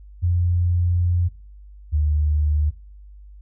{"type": "tone pair in turn", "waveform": "sine", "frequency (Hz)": [87.7, 75.13], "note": ["F2", "D2"], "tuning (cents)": [8, 40], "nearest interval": "minor third", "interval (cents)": 268, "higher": "first", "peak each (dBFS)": -16, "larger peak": "neither", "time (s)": [[0.22, 1.29], [1.92, 2.71]], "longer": "first", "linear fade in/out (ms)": 20, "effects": ["noise-tail reverb RT60 0.5 s tail -23 dB re dry", "added 50 Hz sine -40 dBFS peak until 3.41 s"]}